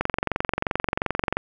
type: click train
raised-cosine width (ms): 0.5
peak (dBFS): -7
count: 32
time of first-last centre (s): 0.01-1.37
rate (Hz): 22.8
effects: none